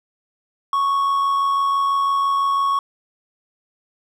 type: tone with amplitude modulation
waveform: triangle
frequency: 1108.7 Hz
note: C#6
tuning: in tune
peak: -13 dBFS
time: 0.73-2.79 s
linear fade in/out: 2 ms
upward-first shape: sine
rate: 86 Hz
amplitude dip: 30%
effects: none